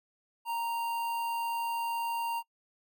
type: tone with notch filter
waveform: square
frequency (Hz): 929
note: A#5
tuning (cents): -6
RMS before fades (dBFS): -33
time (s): 0.45-2.43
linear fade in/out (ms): 50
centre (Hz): 6000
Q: 0.99
effects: noise-tail reverb RT60 0.1 s tail -25 dB re dry